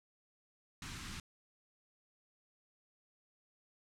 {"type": "band-stop noise", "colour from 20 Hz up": "pink", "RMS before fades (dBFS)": -45, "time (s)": [0.82, 1.2], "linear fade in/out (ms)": 2, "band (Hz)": [290, 1100], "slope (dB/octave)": 24, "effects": ["low-pass 8000 Hz 12 dB/octave"]}